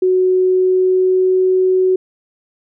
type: tone with pitch glide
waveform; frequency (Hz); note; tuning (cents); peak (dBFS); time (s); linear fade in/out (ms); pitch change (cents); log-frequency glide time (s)
sine; 370 to 372.4; F#4 to F#4; 0 to +11; -10; 0.02-1.96; 5; +11; 0.3-1.4
effects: none